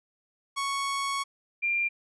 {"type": "tone pair in turn", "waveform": ["sawtooth", "sine"], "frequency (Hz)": [1108.7, 2386], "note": ["C#6", "D7"], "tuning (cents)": [0, 27], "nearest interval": "octave + minor second", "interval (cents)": 1327, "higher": "second", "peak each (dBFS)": -24, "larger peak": "neither", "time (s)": [[0.56, 1.24], [1.62, 1.89]], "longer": "first", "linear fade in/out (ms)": 20, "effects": ["resampled to 24000 Hz"]}